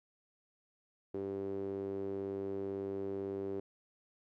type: tone with band-pass filter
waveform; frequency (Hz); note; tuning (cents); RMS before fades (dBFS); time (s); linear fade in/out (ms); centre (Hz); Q
sawtooth; 98; G2; 0; -39; 1.14-3.6; 5; 380; 5.1
effects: none